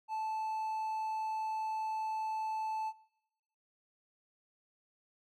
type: tone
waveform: triangle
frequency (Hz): 875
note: A5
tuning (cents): -10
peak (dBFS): -32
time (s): 0.08-2.93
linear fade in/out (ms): 50
effects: noise-tail reverb RT60 0.9 s tail -21 dB re dry